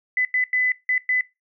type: tone bursts at uneven times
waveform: sine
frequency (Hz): 2006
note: B6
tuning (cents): +26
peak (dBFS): -18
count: 5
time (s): 0.17-0.25 / 0.34-0.44 / 0.53-0.72 / 0.89-0.98 / 1.09-1.21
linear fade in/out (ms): 2
effects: noise-tail reverb RT60 0.2 s tail -18 dB re dry